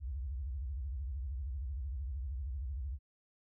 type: tone with vibrato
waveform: sine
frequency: 66.2 Hz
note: C2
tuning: 21 cents sharp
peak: -36 dBFS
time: 0-2.99 s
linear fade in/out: 50 ms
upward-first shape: sine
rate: 13 Hz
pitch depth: 260 cents each way
effects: none